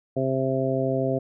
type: harmonic tone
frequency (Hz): 132.5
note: C3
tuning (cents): +22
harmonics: 1 / 2 / 3 / 4 / 5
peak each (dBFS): -28 / -28 / -28 / -28 / -28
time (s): 0.16-1.19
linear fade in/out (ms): 10
effects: none